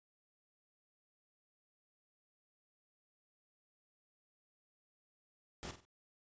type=noise with echo; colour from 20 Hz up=pink; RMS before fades=-45 dBFS; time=5.63-5.71 s; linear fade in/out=0 ms; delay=47 ms; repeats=3; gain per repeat=-9 dB; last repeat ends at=5.851 s; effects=resampled to 16000 Hz